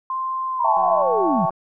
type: tone with pitch glide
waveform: sine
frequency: 1046.5 to 1029.7 Hz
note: C6 to C6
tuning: 0 to -28 cents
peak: -22 dBFS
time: 0.1-1.02 s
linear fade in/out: 2 ms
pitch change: -28 cents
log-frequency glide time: 0.46-0.64 s
type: linear sweep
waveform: sine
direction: down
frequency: 987.8 to 150 Hz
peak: -19 dBFS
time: 0.59-1.46 s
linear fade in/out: 10 ms
type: chord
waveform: sine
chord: A dominant seventh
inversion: second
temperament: equal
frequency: 659.3 / 784 / 880 / 1108.7 Hz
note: E5 / G5 / A5 / C#6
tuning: 0 / 0 / 0 / 0 cents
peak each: -24 dBFS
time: 0.64-1.5 s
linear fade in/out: 5 ms
type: click train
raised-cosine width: 1 ms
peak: -27 dBFS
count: 135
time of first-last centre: 0.77-1.506 s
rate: 182 Hz
effects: none